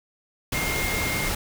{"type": "tone in noise", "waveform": "sine", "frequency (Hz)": 2126, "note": "C7", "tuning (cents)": 27, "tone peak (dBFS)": -28, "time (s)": [0.54, 1.29], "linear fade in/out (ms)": 5, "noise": "pink", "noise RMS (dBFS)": -27, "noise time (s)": [0.52, 1.35], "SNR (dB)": -4, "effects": []}